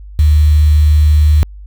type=tone with quantisation; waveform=sine; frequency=75.6 Hz; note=D#2; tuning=49 cents flat; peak=-5 dBFS; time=0.19-1.43 s; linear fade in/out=0 ms; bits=5; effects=added 50 Hz sine -29 dBFS peak until 1.66 s